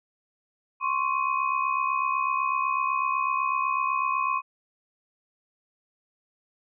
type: tone cluster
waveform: sine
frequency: 1050 / 1118 / 2516 Hz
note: C6 / C#6 / D#7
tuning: +6 / +14 / +19 cents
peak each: -26 / -27 / -32 dBFS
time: 0.8-4.42 s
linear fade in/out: 50 ms
effects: none